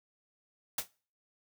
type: noise with exponential decay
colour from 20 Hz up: white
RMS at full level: -27 dBFS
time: 0.78-0.88 s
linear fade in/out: 5 ms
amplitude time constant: 20 ms
effects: noise-tail reverb RT60 0.4 s tail -23 dB re dry